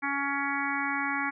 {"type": "harmonic tone", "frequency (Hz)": 280, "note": "C#4", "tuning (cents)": 18, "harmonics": [1, 3, 4, 5, 6, 7, 8], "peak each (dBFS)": [-35, -35, -35, -35, -35, -35, -35], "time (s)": [0.02, 1.31], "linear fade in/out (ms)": 20, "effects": []}